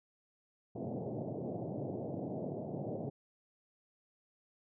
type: band-pass noise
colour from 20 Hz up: pink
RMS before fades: -40 dBFS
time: 0.75-3.1 s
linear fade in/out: 10 ms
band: 110 to 710 Hz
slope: 48 dB/octave
effects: none